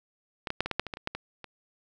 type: clicks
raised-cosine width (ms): 0.3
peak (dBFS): -16 / -14 / -9 / -16 / -13 / -9 / -21 / -18 / -24 / -13 / -18 / -25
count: 12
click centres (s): 0.472 / 0.504 / 0.606 / 0.66 / 0.713 / 0.796 / 0.867 / 0.938 / 0.971 / 1.074 / 1.15 / 1.443
effects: none